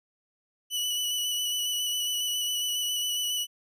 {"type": "tone with vibrato", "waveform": "sawtooth", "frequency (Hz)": 2960, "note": "F#7", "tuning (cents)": 0, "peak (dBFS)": -24, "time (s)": [0.7, 3.47], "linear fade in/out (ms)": 50, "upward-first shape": "square", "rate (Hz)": 7.3, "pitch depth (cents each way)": 15, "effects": []}